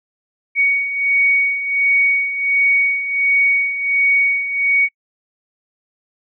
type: beating tone pair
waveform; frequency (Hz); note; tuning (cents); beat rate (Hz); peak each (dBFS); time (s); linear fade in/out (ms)
sine; 2238 / 2239.4; C#7 / C#7; +16 / +17; 1.4; -20 / -14; 0.55-4.89; 50
effects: noise-tail reverb RT60 0.1 s tail -26 dB re dry